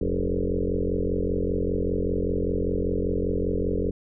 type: tone with frequency modulation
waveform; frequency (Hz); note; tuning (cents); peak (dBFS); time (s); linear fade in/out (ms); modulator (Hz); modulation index
sine; 240; B3; -49; -22; 0.01-3.91; 5; 45.1; 5.5
effects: none